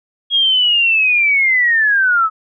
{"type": "linear sweep", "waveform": "sine", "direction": "down", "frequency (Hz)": [3297, 1269], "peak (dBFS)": -10, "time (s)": [0.3, 2.3], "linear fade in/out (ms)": 50, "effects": []}